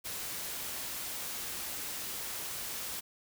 white noise, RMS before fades -39 dBFS, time 0.04-3.01 s, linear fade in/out 20 ms, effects none

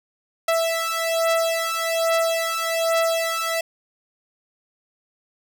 sawtooth beating tone pair, 659.3 / 660.5 Hz, E5 / E5, 0 / +3 cents, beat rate 1.2 Hz, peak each -19 dBFS, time 0.48-3.61 s, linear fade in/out 5 ms, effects none

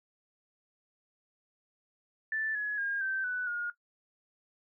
sine tone with pitch steps, 1760 / 1688.3 / 1619.5 / 1553.6 / 1490.3 / 1429.6 Hz, A6 / G#6 / G#6 / G6 / F#6 / F6, 0 / +28 / -44 / -16 / +12 / +40 cents, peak -30 dBFS, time 2.32-3.7 s, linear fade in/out 2 ms, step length 230 ms, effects noise-tail reverb RT60 0.1 s tail -17 dB re dry

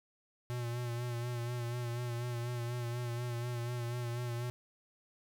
square tone with vibrato, 120.3 Hz, B2, 45 cents flat, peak -36 dBFS, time 0.5-4.5 s, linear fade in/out 0 ms, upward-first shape sine, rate 4.1 Hz, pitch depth 39 cents each way, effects none

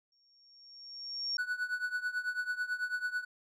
sine tone with exponential growth, 5530 Hz, F8, 18 cents flat, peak -30 dBFS, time 0.12-1.37 s, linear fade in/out 2 ms, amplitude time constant 270 ms
triangle tone with tremolo, 1480 Hz, F#6, in tune, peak -27 dBFS, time 1.38-3.25 s, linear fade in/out 10 ms, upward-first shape triangle, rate 9.1 Hz, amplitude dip 90%
effects none

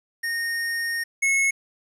square tone pair in turn, 1848 / 2184 Hz, A#6 / C#7, -16 / -26 cents, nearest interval minor third, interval 290 cents, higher second, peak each -25 / -19 dBFS, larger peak second, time 0.23-1.04 / 1.22-1.51 s, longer first, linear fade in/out 10 ms, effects resampled to 32000 Hz + 9-bit

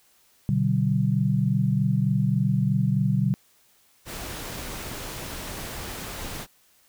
sine chord, G major, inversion first, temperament equal with one note detuned, 123.47 / 146.83 / 191.19 Hz, B2 / D3 / G3, 0 / 0 / -43 cents, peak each -24 dBFS, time 0.49-3.34 s, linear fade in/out 0 ms
pink noise, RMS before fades -35 dBFS, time 4.05-6.47 s, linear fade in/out 50 ms
effects white hiss -61 dBFS RMS until 6.88 s

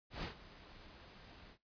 pink noise with ADSR envelope, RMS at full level -41 dBFS, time 0.1-1.58 s, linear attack 130 ms, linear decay 110 ms, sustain -16 dB, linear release 83 ms, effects noise-tail reverb RT60 0.2 s tail -18 dB re dry + resampled to 11025 Hz

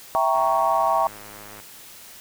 sine chord, E diminished seventh, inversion none, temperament equal, 659.3 / 784 / 932.3 / 1108.7 Hz, E5 / G5 / Bb5 / Db6, 0 / 0 / 0 / 0 cents, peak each -23 dBFS, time 0.15-1.07 s, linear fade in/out 0 ms
click train, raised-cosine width 0.5 ms, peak -27 dBFS, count 131, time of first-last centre 0.35-1.6 s, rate 104 Hz
effects white hiss -44 dBFS RMS until 2.2 s

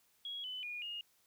sine tone with pitch steps, 3316 / 3013 / 2440 / 2851 Hz, G#7 / F#7 / D#7 / F7, -3 / +31 / -34 / +35 cents, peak -40 dBFS, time 0.25-1.01 s, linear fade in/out 2 ms, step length 190 ms, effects white hiss -72 dBFS RMS until 1.26 s

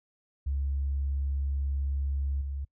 sine tone with level steps, 69.3 Hz, C#2, in tune, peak -26 / -31 dBFS, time 0.46-2.65 s, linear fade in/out 10 ms, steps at 2.41 s, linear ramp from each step 5 ms, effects noise-tail reverb RT60 0.1 s tail -25 dB re dry + tanh soft clip ceiling -22 dBFS

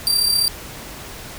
sawtooth tone with amplitude modulation, 4704 Hz, D8, 2 cents sharp, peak -10 dBFS, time 0.07-0.48 s, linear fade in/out 0 ms, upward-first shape sine, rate 35.1 Hz, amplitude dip 55%, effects pink hiss -35 dBFS RMS until 1.38 s

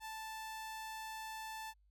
sawtooth tone, 880 Hz, A5, in tune, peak -40 dBFS, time 0-1.74 s, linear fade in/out 50 ms, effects added 50 Hz sine -67 dBFS peak until 1.9 s

